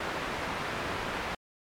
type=low-pass noise; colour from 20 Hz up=white; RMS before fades=-34 dBFS; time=0-1.35 s; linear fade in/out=5 ms; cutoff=1700 Hz; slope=12 dB/octave; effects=MP3 96 kbps